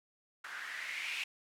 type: noise with low-pass filter sweep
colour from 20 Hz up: violet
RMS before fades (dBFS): -41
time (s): 0.44-1.24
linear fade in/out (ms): 5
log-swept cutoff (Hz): 1500 to 2600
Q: 4.9
effects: none